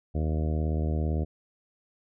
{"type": "harmonic tone", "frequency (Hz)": 77.78, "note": "D#2", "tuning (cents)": 0, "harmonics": [1, 2, 3, 4, 5, 6, 7, 8, 9], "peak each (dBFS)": [-26, -32, -36, -38, -40, -42, -43, -44, -45], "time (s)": [0.14, 1.25], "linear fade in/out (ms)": 20, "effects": []}